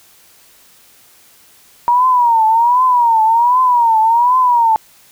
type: tone with vibrato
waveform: sine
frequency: 947 Hz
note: A#5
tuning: 27 cents sharp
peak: -8 dBFS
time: 1.88-4.76 s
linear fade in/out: 0 ms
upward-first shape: triangle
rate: 1.3 Hz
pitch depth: 150 cents each way
effects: white hiss -47 dBFS RMS until 5.11 s